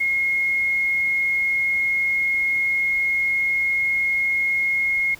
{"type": "tone", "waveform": "sine", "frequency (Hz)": 2154, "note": "C7", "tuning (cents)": 50, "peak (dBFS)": -18, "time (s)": [0, 5.15], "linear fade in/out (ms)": 10, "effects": ["pink hiss -46 dBFS RMS until 5.19 s"]}